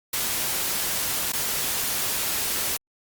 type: noise with dropouts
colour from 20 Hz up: white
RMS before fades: -26 dBFS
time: 0.13-2.77 s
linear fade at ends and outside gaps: 5 ms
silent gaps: 1.322-1.333 s
effects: Opus 48 kbps